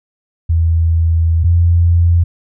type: tone pair in turn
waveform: sine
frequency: 82.41 / 85.51 Hz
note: E2 / F2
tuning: 0 / -36 cents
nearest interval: minor second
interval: 64 cents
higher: second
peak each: -9 / -7 dBFS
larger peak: second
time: 0.49-1.44 / 1.44-2.24 s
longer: first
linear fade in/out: 10 ms
effects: none